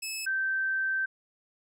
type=tone pair in turn; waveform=15% pulse / sine; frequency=2600 / 1555 Hz; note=E7 / G6; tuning=-24 / -14 cents; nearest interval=major sixth; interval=890 cents; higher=first; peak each=-26 dBFS; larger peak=neither; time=0.02-0.26 / 0.26-1.06 s; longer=second; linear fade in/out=10 ms; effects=none